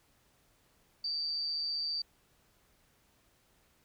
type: tone with amplitude modulation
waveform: sine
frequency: 4642 Hz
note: D8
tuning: 21 cents flat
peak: -30 dBFS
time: 1.04-2.02 s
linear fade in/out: 5 ms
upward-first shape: sine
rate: 155 Hz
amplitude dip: 45%
effects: pink hiss -69 dBFS RMS until 3.84 s